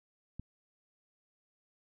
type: click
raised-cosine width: 5 ms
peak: -29 dBFS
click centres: 0.396 s
effects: none